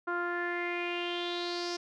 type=tone with low-pass filter sweep; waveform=sawtooth; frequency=349.2 Hz; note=F4; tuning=in tune; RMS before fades=-34 dBFS; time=0.07-1.77 s; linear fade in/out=10 ms; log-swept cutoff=1300 to 5400 Hz; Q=5.7; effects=none